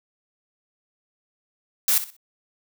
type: noise with echo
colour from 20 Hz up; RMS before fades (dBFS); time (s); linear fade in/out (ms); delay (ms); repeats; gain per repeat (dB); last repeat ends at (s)
blue; -19; 1.88-1.98; 2; 62; 3; -12; 2.166
effects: none